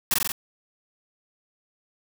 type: noise with echo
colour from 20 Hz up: white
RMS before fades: -21 dBFS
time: 0.11-0.14 s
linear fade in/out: 2 ms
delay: 45 ms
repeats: 4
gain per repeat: -2 dB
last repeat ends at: 0.32 s
effects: none